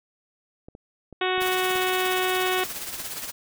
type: clicks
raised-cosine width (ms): 2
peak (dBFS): -29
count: 6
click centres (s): 0.685 / 0.751 / 1.127 / 1.379 / 1.418 / 1.756
type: harmonic tone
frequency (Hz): 370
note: F#4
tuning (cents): 0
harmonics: 1 / 2 / 3 / 4 / 5 / 6 / 7 / 8 / 9 / 10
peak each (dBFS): -26 / -29 / -31 / -32 / -33 / -34 / -34 / -35 / -36 / -36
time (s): 1.21-2.64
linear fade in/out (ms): 5
type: noise with tremolo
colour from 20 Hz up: white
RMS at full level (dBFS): -32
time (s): 1.4-3.32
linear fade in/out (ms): 20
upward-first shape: sine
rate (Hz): 17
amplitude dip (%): 50
effects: none